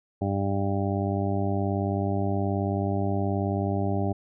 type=harmonic tone; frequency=98.8 Hz; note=G2; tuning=14 cents sharp; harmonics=1 / 2 / 3 / 4 / 6 / 7 / 8; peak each=-27 / -30 / -32 / -33 / -35 / -35 / -36 dBFS; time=0.21-4.13 s; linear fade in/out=10 ms; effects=none